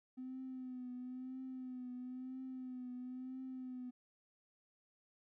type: tone with vibrato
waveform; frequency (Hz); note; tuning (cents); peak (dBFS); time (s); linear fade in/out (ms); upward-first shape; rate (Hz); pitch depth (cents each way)
triangle; 254.8; C4; -46; -40; 0.17-3.91; 20; triangle; 1; 47
effects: tanh soft clip ceiling -41 dBFS